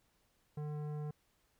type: tone with tanh clipping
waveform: sine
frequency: 149.6 Hz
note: D3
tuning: 32 cents sharp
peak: -40 dBFS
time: 0.57-1.11 s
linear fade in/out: 5 ms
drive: 14 dB
effects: pink hiss -75 dBFS RMS until 1.59 s